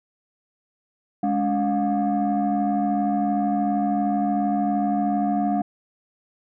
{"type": "tone cluster", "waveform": "sine", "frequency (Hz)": [207.6, 284.8, 713], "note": ["G#3", "C#4", "F5"], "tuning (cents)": [0, 47, 36], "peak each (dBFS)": [-22, -23, -22], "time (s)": [1.23, 5.62], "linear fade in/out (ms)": 5, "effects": ["tanh soft clip ceiling -15 dBFS"]}